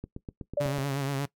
click train, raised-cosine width 3 ms, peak -24 dBFS, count 7, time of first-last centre 0.04-0.784 s, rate 8.06 Hz
sine tone with exponential decay, 582 Hz, D5, 16 cents flat, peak -22 dBFS, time 0.57-1 s, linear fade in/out 5 ms, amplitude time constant 93 ms
sawtooth tone with vibrato, 138.59 Hz, C#3, in tune, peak -24 dBFS, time 0.6-1.26 s, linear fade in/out 10 ms, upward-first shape triangle, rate 8.4 Hz, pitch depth 62 cents each way
effects noise-tail reverb RT60 0.1 s tail -19 dB re dry

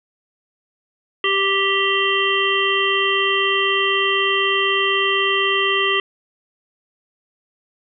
harmonic tone, 392 Hz, G4, in tune, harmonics 1 / 3 / 5 / 7 / 8, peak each -22 / -22 / -22 / -22 / -22 dBFS, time 1.24-6 s, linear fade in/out 2 ms, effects none

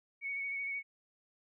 sine tone with vibrato, 2227 Hz, C#7, 7 cents sharp, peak -35 dBFS, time 0.21-0.83 s, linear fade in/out 50 ms, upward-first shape sine, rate 13 Hz, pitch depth 21 cents each way, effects none

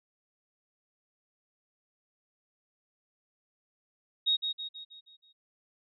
sine tone with echo, 3758 Hz, A#7, 13 cents sharp, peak -23 dBFS, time 4.26-4.37 s, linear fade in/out 20 ms, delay 160 ms, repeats 6, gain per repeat -6 dB, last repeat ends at 5.33 s, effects none

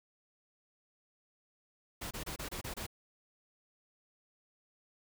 pink noise bursts, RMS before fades -41 dBFS, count 7, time 2.01-2.866 s, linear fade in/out 10 ms, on 100 ms, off 26 ms, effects none

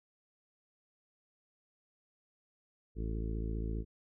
harmonic tone, 55 Hz, A1, in tune, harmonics 1 / 2 / 3 / 4 / 5 / 6 / 7 / 8, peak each -35 / -42 / -45 / -46 / -49 / -47 / -51 / -49 dBFS, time 2.95-3.85 s, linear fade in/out 50 ms, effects none

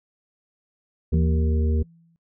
harmonic tone, 77.78 Hz, D#2, in tune, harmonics 1 / 3 / 5 / 6, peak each -19 / -29 / -33 / -35 dBFS, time 1.12-1.83 s, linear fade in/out 10 ms
sine tone with exponential decay, 166.6 Hz, E3, 19 cents sharp, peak -19 dBFS, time 1.14-2.16 s, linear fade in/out 0 ms, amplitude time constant 220 ms
effects noise-tail reverb RT60 0.1 s tail -23 dB re dry

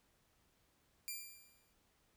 5% pulse tone with exponential decay, 2378 Hz, D7, 21 cents sharp, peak -30 dBFS, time 1.08-1.73 s, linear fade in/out 0 ms, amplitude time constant 140 ms, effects pink hiss -75 dBFS RMS until 2.16 s

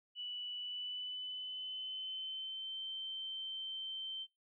sine tone with pitch glide, 2960 to 3107 Hz, F#7 to G7, 0 to -16 cents, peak -40 dBFS, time 0.15-4.27 s, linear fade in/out 50 ms, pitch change +84 cents, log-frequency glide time 0.57-2.82 s, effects noise-tail reverb RT60 0.2 s tail -22 dB re dry

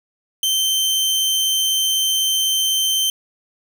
sawtooth tone, 3108 Hz, G7, 16 cents flat, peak -13 dBFS, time 0.43-3.1 s, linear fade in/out 2 ms, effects none

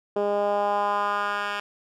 10% pulse tone with band-pass filter sweep, 204.2 Hz, G#3, 29 cents flat, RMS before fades -25 dBFS, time 0.16-1.6 s, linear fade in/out 5 ms, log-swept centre 460 to 2000 Hz, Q 2.2, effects none

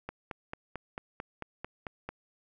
click train, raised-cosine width 0.5 ms, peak -22 dBFS, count 10, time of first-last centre 0.09-2.09 s, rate 4.5 Hz, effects none

